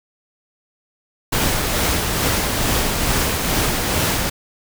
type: noise with tremolo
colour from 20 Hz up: pink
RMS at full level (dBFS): -18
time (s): 1.32-4.3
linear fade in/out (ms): 10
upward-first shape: sine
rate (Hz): 2.3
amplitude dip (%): 30
effects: none